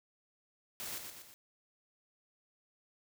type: noise with echo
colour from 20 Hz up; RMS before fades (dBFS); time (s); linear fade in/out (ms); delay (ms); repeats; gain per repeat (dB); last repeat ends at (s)
white; -42; 0.8-0.98; 0; 120; 3; -5; 1.34
effects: none